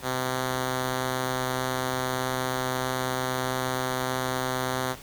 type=tone; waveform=5% pulse; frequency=128.8 Hz; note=C3; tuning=27 cents flat; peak=-15 dBFS; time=0.02-4.96 s; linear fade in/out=50 ms; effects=pink hiss -45 dBFS RMS until 5.02 s